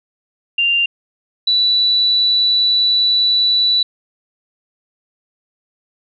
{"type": "tone pair in turn", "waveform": "sine", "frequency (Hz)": [2787, 3955], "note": ["F7", "B7"], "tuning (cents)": [-4, 2], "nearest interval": "tritone", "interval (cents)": 606, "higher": "second", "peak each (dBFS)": [-12, -11], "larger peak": "second", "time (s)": [[0.58, 0.86], [1.47, 3.83]], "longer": "second", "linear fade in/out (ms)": 5, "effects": []}